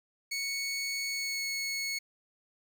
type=tone with pitch glide; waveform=20% pulse; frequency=2217 to 2200 Hz; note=C#7 to C#7; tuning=0 to -14 cents; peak=-27 dBFS; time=0.31-1.99 s; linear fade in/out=10 ms; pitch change=-14 cents; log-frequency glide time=1.09-1.44 s; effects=none